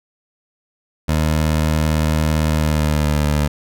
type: tone with pitch glide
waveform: 20% pulse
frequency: 77.8 to 74.33 Hz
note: D#2 to D2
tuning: 0 to +21 cents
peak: -10 dBFS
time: 1.08-3.48 s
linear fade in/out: 10 ms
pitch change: -79 cents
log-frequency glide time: 2.5-3.22 s
effects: none